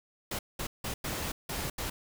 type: noise bursts at uneven times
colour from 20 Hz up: pink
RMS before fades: -35 dBFS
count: 6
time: 0.31-0.39 / 0.59-0.67 / 0.84-0.94 / 1.04-1.32 / 1.49-1.7 / 1.78-1.9 s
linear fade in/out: 5 ms
effects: none